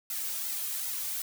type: noise with flanger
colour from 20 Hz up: blue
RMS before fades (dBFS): -34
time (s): 0.1-1.22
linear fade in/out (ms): 2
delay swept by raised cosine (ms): 1.7 to 3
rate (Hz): 2.6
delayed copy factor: -0.9
effects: none